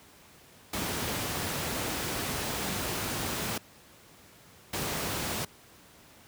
pink noise bursts at uneven times, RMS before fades -32 dBFS, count 2, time 0.73-3.58 / 4.73-5.45 s, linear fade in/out 5 ms, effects pink hiss -55 dBFS RMS until 6.27 s + high-pass 80 Hz 12 dB/octave

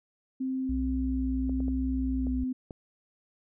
sine tone with pitch glide, 261.6 to 256.1 Hz, C4 to C4, 0 to -37 cents, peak -28 dBFS, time 0.4-2.53 s, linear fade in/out 10 ms, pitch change -37 cents, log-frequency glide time 2.19-2.29 s
sine tone with vibrato, 61.74 Hz, B1, in tune, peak -30 dBFS, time 0.69-2.44 s, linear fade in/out 5 ms, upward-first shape sine, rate 1.2 Hz, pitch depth 31 cents each way
clicks, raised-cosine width 2 ms, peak -27 dBFS, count 5, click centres 1.495 / 1.604 / 1.682 / 2.269 / 2.708 s
effects none

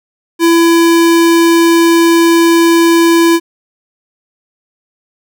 square tone, 335 Hz, E4, 28 cents sharp, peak -6 dBFS, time 0.39-3.4 s, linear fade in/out 50 ms, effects none

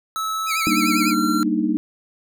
square tone with pitch glide, 1302 to 1365.2 Hz, E6 to F6, -22 to -40 cents, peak -23 dBFS, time 0.16-1.43 s, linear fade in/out 0 ms, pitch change +82 cents, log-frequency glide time 0.52-1.09 s
sawtooth tone with vibrato, 2338 Hz, D7, 8 cents flat, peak -19 dBFS, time 0.46-1.15 s, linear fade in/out 50 ms, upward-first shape triangle, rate 10 Hz, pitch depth 150 cents each way
sine chord, Eb major seventh, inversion first, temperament equal, 196 / 233.1 / 293.7 / 311.1 Hz, G3 / Bb3 / D4 / Eb4, 0 / 0 / 0 / 0 cents, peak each -25 / -23 / -25 / -21 dBFS, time 0.67-1.77 s, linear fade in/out 0 ms
effects none

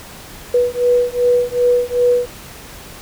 sine beating tone pair, 487.7 / 490.3 Hz, B4 / B4, -22 / -13 cents, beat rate 2.6 Hz, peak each -15 dBFS, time 0.54-2.26 s, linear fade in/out 5 ms, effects pink hiss -36 dBFS RMS until 3.01 s

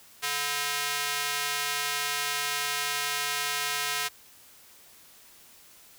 square tone with high-pass filter, 144.1 Hz, D3, 33 cents flat, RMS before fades -30 dBFS, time 0.22-4.09 s, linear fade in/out 20 ms, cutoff 1600 Hz, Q 0.68, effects white hiss -54 dBFS RMS until 5.98 s

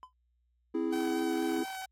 triangle tone with exponential decay, 1014 Hz, B5, 45 cents sharp, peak -39 dBFS, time 0.03-0.13 s, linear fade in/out 0 ms, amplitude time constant 21 ms
triangle chord, C augmented, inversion none, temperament equal, 261.6 / 329.6 / 415.3 Hz, C4 / E4 / G#4, 0 / 0 / 0 cents, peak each -33 / -29 / -34 dBFS, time 0.74-1.64 s, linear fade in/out 10 ms
sawtooth tone with vibrato, 763 Hz, G5, 47 cents flat, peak -34 dBFS, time 0.92-1.86 s, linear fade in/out 10 ms, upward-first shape sine, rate 4.3 Hz, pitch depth 14 cents each way
effects added 60 Hz sine -70 dBFS peak until 1.91 s + AAC 48 kbps

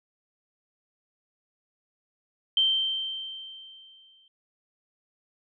sine tone with exponential decay, 3127 Hz, G7, 5 cents flat, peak -18 dBFS, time 2.57-4.28 s, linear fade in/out 2 ms, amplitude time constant 370 ms, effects none

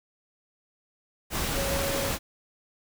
sine tone in noise, 552 Hz, C#5, 7 cents flat, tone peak -31 dBFS, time 1.53-2.13 s, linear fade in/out 50 ms, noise pink, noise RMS -29 dBFS, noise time 1.3-2.19 s, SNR -5 dB, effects none

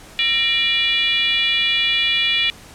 sine tone with frequency modulation, 2900 Hz, F#7, 35 cents flat, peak -15 dBFS, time 0.19-2.5 s, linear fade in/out 0 ms, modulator 522 Hz, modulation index 1.5, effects pink hiss -42 dBFS RMS until 2.74 s + low-pass 11000 Hz 12 dB/octave

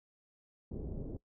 pink low-pass noise, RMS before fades -41 dBFS, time 0.71-1.17 s, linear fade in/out 5 ms, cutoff 460 Hz, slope 24 dB/octave, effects noise-tail reverb RT60 0.1 s tail -19 dB re dry

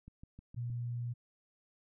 click train, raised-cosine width 5 ms, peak -38 dBFS, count 5, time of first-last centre 0.08-0.7 s, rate 6.45 Hz
sine tone, 120 Hz, B2, 49 cents flat, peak -35 dBFS, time 0.56-1.14 s, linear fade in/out 20 ms
effects none

